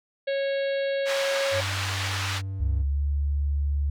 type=harmonic tone; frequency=550 Hz; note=C#5; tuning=14 cents flat; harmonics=1 / 3 / 4 / 5 / 6 / 7 / 8; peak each=-24 / -36 / -40 / -43 / -43 / -42 / -46 dBFS; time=0.27-1.61 s; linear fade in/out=10 ms
type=band-pass noise; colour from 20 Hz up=pink; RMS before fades=-31 dBFS; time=1.05-2.42 s; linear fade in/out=50 ms; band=1100 to 5100 Hz; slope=12 dB/octave
type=tone; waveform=triangle; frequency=96.5 Hz; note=G2; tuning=27 cents flat; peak=-27 dBFS; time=1.51-2.85 s; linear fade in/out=50 ms
type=tone with pitch glide; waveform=sine; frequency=68.6 to 71.47 Hz; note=C#2 to D2; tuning=-17 to -47 cents; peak=-22 dBFS; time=2.6-3.9 s; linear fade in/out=5 ms; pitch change=+70 cents; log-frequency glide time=2.8-3.01 s
effects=none